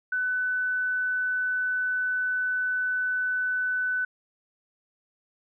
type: tone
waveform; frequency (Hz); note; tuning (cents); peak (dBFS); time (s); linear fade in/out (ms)
sine; 1500; F#6; +23; -24; 0.12-4.05; 5
effects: none